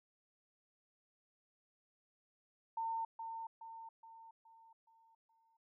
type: tone with echo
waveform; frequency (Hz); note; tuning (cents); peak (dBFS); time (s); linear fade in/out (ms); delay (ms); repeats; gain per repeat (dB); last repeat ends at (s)
sine; 906; A#5; -50; -36; 2.77-3.05; 5; 420; 6; -6; 5.57
effects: none